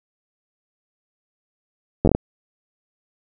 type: slowing click train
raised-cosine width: 2 ms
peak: -3 dBFS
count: 6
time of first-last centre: 2.05-2.15 s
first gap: 10 ms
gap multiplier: 1.35
effects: none